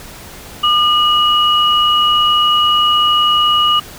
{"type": "tone pair together", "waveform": "sine", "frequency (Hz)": [1209.7, 2909], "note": ["D#6", "F#7"], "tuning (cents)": [-49, -30], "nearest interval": "octave + minor third", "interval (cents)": 1519, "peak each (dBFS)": -12, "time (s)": [0.63, 3.8], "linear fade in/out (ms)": 10, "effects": ["pink hiss -34 dBFS RMS until 3.98 s"]}